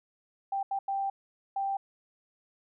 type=tone bursts at uneven times; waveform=sine; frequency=786 Hz; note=G5; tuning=4 cents sharp; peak=-28 dBFS; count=4; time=0.52-0.63 / 0.71-0.79 / 0.88-1.1 / 1.56-1.77 s; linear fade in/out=5 ms; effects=none